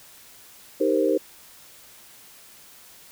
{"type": "chord", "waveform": "sine", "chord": "C minor seventh", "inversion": "first", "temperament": "equal", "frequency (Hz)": [311.1, 392, 466.2, 523.3], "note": ["Eb4", "G4", "Bb4", "C5"], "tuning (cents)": [0, 0, 0, 0], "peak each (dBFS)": -24, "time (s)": [0.8, 1.18], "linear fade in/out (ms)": 10, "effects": ["white hiss -49 dBFS RMS until 3.11 s"]}